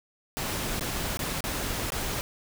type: noise with dropouts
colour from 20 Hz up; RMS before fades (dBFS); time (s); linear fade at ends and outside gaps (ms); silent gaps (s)
pink; -31; 0.37-2.21; 0; 0.795-0.809 / 1.171-1.192 / 1.406-1.44 / 1.903-1.921
effects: none